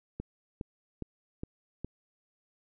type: click train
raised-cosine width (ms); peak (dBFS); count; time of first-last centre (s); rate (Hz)
3; -23; 5; 0.2-1.846; 2.43
effects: none